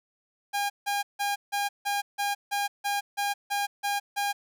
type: tone bursts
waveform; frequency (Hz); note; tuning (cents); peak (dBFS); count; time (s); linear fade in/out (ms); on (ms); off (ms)
sawtooth; 810; G#5; -43; -22; 12; 0.53-4.33; 20; 170; 160
effects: none